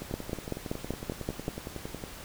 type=two click trains; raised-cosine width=2 ms; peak=-23 / -17 dBFS; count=23 / 8; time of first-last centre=0.02-2.038 / 0.14-1.481 s; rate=10.9 / 5.22 Hz; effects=pink hiss -45 dBFS RMS until 2.24 s